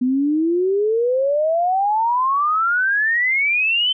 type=exponential sweep; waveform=sine; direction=up; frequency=246.4 to 3100 Hz; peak=-15 dBFS; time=0.01-3.93 s; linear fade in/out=10 ms; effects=none